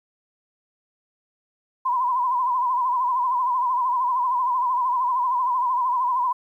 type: tone with vibrato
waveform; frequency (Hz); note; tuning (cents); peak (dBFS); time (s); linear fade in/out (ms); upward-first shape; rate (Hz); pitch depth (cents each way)
sine; 1000; B5; +21; -19; 1.85-6.33; 10; triangle; 13; 100
effects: 10-bit